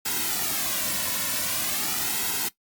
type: noise with flanger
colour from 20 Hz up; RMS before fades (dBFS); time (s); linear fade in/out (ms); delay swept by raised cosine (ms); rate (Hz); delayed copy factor
white; -27; 0.05-2.49; 10; 1.7 to 2.51; 0.45; -0.75
effects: noise-tail reverb RT60 0.1 s tail -17 dB re dry + Opus 48 kbps

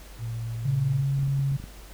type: tone with vibrato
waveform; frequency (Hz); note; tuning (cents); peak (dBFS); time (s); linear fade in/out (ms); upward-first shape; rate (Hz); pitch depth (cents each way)
sine; 114.9; A#2; -25; -29; 0.18-1.04; 50; sine; 18; 10
type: tone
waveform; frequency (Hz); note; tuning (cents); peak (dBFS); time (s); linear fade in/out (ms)
sine; 137.8; C#3; -10; -22; 0.65-1.57; 10
type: clicks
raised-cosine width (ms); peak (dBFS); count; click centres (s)
5; -26; 7; 1.191 / 1.231 / 1.279 / 1.393 / 1.518 / 1.6 / 1.64
effects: added 50 Hz sine -44 dBFS peak until 1.93 s + pink hiss -49 dBFS RMS until 1.93 s

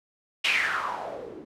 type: noise with low-pass filter sweep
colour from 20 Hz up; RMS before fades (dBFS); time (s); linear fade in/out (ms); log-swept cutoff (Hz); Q
blue; -29; 0.44-1.45; 10; 2900 to 290; 5
effects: none

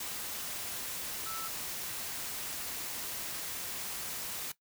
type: tone in noise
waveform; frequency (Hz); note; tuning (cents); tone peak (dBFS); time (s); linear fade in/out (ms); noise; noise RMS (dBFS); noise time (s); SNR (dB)
sine; 1318.5; E6; 0; -40; 1.26-1.48; 5; white; -39; 0-4.52; -4
effects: noise-tail reverb RT60 0.1 s tail -17 dB re dry

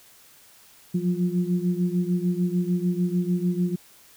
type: tone cluster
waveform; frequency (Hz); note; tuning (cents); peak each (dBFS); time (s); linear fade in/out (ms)
sine; 175.7 / 182.4 / 352.4; F3 / F#3 / F4; +11 / -24 / +16; -24 / -25 / -31; 0.94-3.76; 10
effects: white hiss -53 dBFS RMS until 4.16 s

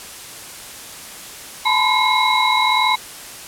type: tone cluster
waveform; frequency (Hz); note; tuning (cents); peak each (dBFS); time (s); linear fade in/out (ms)
sine; 870 / 985 / 1026 / 2158 / 3914; A5 / B5 / C6 / C#7 / B7; -20 / -5 / -34 / -47 / -16; -20; 1.65-2.96; 10
effects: white hiss -35 dBFS RMS until 3.47 s + low-pass 12000 Hz 12 dB/octave

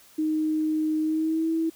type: tone with pitch glide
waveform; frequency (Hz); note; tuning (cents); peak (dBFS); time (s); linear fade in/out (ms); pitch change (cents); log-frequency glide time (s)
sine; 311.1 to 324.9; D#4 to E4; 0 to -25; -22; 0.18-1.7; 10; +75; 1.01-1.5
effects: white hiss -54 dBFS RMS until 1.75 s

